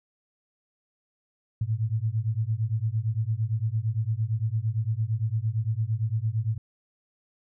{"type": "beating tone pair", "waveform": "sine", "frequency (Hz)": [106.4, 115.2], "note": ["G#2", "A#2"], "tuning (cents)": [42, -20], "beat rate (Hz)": 8.8, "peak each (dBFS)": -27, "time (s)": [1.61, 6.58], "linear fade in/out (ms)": 5, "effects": []}